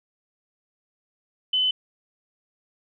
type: tone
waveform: sine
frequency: 3026 Hz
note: F#7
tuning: 38 cents sharp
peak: -19 dBFS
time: 1.53-1.71 s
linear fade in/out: 5 ms
effects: none